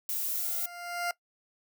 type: noise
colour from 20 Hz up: violet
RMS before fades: -32 dBFS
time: 0.09-0.66 s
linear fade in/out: 2 ms
type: tone with exponential growth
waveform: 20% pulse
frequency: 699 Hz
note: F5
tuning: 1 cent sharp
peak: -23 dBFS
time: 0.09-1.11 s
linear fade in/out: 2 ms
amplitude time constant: 220 ms
effects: noise-tail reverb RT60 0.1 s tail -20 dB re dry